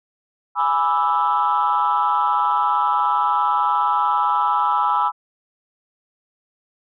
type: chord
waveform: sine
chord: E dominant seventh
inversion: first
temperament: equal with one note detuned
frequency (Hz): 830.6 / 987.8 / 1178.1 / 1318.5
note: G#5 / B5 / D6 / E6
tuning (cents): 0 / 0 / +5 / 0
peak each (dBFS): -21 / -19 / -24 / -20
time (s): 0.55-5.12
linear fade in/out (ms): 50
effects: tanh soft clip ceiling -9 dBFS